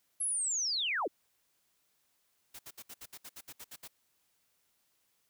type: linear sweep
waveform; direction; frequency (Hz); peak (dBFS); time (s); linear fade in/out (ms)
sine; down; 11175 to 237; -30; 0.2-1.08; 10
type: noise bursts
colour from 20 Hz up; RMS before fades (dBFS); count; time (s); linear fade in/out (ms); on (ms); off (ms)
white; -47; 12; 2.54-3.879; 10; 52; 65
effects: white hiss -75 dBFS RMS until 5.29 s